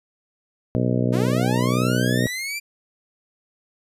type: harmonic tone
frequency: 61.74 Hz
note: B1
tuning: in tune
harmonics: 2 / 3 / 4 / 5 / 6 / 7 / 8 / 9 / 10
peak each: -22 / -25 / -24 / -30 / -31 / -31 / -30 / -34 / -32 dBFS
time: 0.75-2.27 s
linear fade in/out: 0 ms
type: linear sweep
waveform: sawtooth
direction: up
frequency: 289.6 to 2387 Hz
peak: -23 dBFS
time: 1.12-2.6 s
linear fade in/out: 20 ms
effects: resampled to 32000 Hz